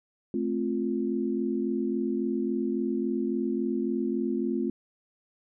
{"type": "chord", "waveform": "sine", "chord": "F major", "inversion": "first", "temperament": "just", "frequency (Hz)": [218.3, 261.9, 349.2], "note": ["A3", "C4", "F4"], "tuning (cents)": [-13, 2, 0], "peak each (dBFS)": -30, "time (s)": [0.34, 4.7], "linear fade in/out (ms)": 2, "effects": []}